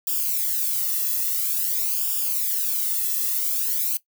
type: noise with flanger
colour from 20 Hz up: violet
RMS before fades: -24 dBFS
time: 0.07-3.97 s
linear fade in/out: 2 ms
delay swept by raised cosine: 0.48 to 1.34 ms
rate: 0.49 Hz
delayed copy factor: -0.9
effects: noise-tail reverb RT60 0.1 s tail -17 dB re dry